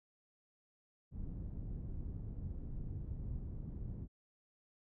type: low-pass noise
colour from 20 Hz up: pink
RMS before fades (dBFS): -43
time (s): 1.11-4.08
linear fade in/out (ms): 50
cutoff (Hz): 160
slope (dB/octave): 12
effects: none